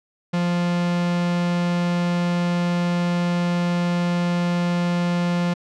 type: tone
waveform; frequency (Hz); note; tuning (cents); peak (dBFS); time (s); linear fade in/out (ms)
45% pulse; 174.61; F3; 0; -19; 0.33-5.54; 10
effects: low-pass 5000 Hz 12 dB/octave